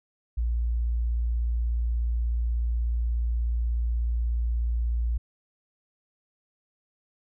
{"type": "tone", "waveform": "sine", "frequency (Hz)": 58.27, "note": "A#1", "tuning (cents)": 0, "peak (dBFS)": -23, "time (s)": [0.37, 5.18], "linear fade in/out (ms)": 10, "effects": []}